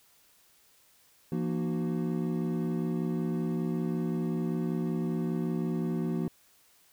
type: tone cluster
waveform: triangle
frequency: 169.5 / 234.8 / 304.8 / 371.3 Hz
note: E3 / A#3 / D#4 / F#4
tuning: +49 / +13 / -36 / +6 cents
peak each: -29 / -31 / -36 / -35 dBFS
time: 1.32-6.28 s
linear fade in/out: 2 ms
effects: white hiss -63 dBFS RMS until 6.92 s